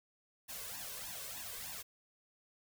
white noise with flanger, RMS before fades -45 dBFS, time 0.48-1.83 s, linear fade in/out 20 ms, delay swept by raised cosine 1.1 to 1.95 ms, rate 3.3 Hz, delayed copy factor +0.9, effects none

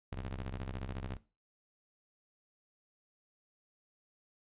sawtooth ring-modulated tone, 65.41 Hz, C2, in tune, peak -32 dBFS, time 0.12-1.17 s, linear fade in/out 5 ms, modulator 25.7 Hz, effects noise-tail reverb RT60 0.3 s tail -17 dB re dry + resampled to 8000 Hz

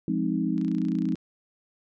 sine chord, F minor seventh, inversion none, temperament equal, 174.61 / 207.7 / 261.6 / 311.1 Hz, F3 / Ab3 / C4 / Eb4, 0 / 0 / 0 / 0 cents, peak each -29 dBFS, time 0.08-1.15 s, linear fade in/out 2 ms
click train, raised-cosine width 0.2 ms, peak -31 dBFS, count 18, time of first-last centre 0.58-1.156 s, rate 29.5 Hz
effects none

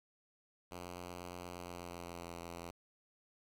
5% pulse tone with pitch glide, 88.6 to 85.63 Hz, F2 to F2, +25 to -34 cents, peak -34 dBFS, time 0.71-2.71 s, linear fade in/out 5 ms, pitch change -59 cents, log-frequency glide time 1.51-2.31 s, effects 11-bit

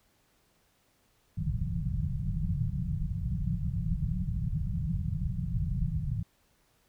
white low-pass noise, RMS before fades -31 dBFS, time 1.37-6.23 s, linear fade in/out 10 ms, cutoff 180 Hz, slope 96 dB/octave, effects pink hiss -69 dBFS RMS until 6.88 s

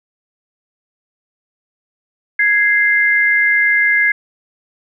sine tone pair together, 1661.2 / 2087 Hz, G#6 / C7, 0 / -5 cents, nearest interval major third, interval 395 cents, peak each -13 dBFS, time 2.39-4.12 s, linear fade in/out 5 ms, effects none

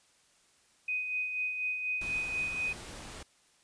sine tone with tremolo, 2500 Hz, D#7, 8 cents sharp, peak -29 dBFS, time 0.88-2.73 s, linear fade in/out 5 ms, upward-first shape sine, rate 4.1 Hz, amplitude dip 45%
pink noise, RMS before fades -45 dBFS, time 2.01-3.23 s, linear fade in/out 5 ms
effects white hiss -66 dBFS RMS until 3.63 s + resampled to 22050 Hz

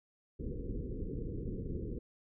pink low-pass noise, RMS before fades -39 dBFS, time 0.39-1.99 s, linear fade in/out 10 ms, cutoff 490 Hz, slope 96 dB/octave, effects none

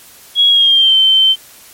sine tone with pitch glide, 3322 to 3100 Hz, G#7 to G7, 0 to -20 cents, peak -6 dBFS, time 0.35-1.36 s, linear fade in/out 50 ms, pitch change -120 cents, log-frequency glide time 0.48-0.96 s, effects white hiss -40 dBFS RMS until 1.73 s + MP3 64 kbps

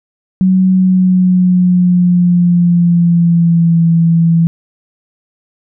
sine tone with pitch glide, 186.8 to 166.42 Hz, F#3 to E3, +17 to +17 cents, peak -6 dBFS, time 0.41-4.47 s, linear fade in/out 0 ms, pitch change -200 cents, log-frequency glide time 0.7-3.85 s, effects none

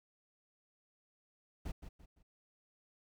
brown noise with echo, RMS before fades -40 dBFS, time 1.65-1.72 s, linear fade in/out 10 ms, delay 170 ms, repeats 3, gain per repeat -9 dB, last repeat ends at 2.23 s, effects none

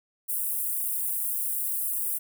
white high-pass noise, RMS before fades -29 dBFS, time 0.28-2.19 s, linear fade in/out 20 ms, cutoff 8900 Hz, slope 48 dB/octave, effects none

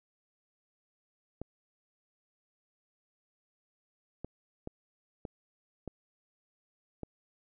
clicks, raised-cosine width 2 ms, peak -25 dBFS, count 6, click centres 1.416 / 4.246 / 4.674 / 5.252 / 5.877 / 7.033 s, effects none

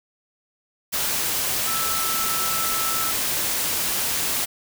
sine tone in noise, 1318.5 Hz, E6, in tune, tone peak -28 dBFS, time 1.66-3.12 s, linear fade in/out 20 ms, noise white, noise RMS -24 dBFS, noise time 0.92-4.46 s, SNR -7 dB, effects none

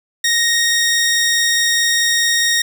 15% pulse tone, 1864.7 Hz, A#6, in tune, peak -7 dBFS, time 0.24-2.62 s, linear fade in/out 5 ms, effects none

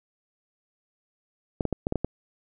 clicks, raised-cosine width 2 ms, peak -12 dBFS, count 7, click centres 1.608 / 1.653 / 1.727 / 1.869 / 1.924 / 1.957 / 2.046 s, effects none

